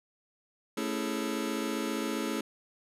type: chord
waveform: sawtooth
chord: A major seventh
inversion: none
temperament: just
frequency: 220 / 275 / 330 / 412.5 Hz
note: A3 / C#4 / E4 / G#4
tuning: 0 / -14 / +2 / -12 cents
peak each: -31 / -31 / -32 / -34 dBFS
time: 0.77-2.41 s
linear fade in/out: 5 ms
effects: resampled to 32000 Hz